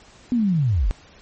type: linear sweep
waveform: sine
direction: down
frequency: 252.7 to 33 Hz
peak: -16 dBFS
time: 0.32-0.91 s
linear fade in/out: 0 ms
effects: pink hiss -49 dBFS RMS until 1.21 s + MP3 32 kbps